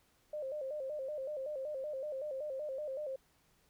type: tone with vibrato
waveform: sine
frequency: 566 Hz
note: C#5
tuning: 36 cents sharp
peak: -37 dBFS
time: 0.33-3.16 s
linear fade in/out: 5 ms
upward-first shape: square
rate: 5.3 Hz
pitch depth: 110 cents each way
effects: pink hiss -71 dBFS RMS until 3.69 s